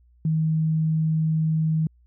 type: tone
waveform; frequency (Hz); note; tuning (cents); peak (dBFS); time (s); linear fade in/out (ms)
sine; 158.3; D#3; +30; -19; 0.25-1.87; 2
effects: added 60 Hz sine -54 dBFS peak until 2.06 s